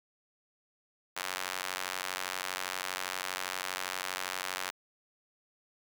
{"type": "tone with high-pass filter", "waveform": "sawtooth", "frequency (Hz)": 92.5, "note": "F#2", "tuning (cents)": 0, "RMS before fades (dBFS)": -37, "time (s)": [1.16, 4.71], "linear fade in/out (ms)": 10, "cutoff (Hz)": 1200, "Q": 0.78, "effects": []}